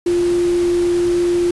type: tone in noise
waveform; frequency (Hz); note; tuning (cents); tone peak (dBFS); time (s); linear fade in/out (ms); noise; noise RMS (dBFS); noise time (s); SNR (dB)
sine; 349.2; F4; 0; -13; 0.06-1.51; 5; pink; -31; 0.06-1.51; +15
effects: resampled to 24000 Hz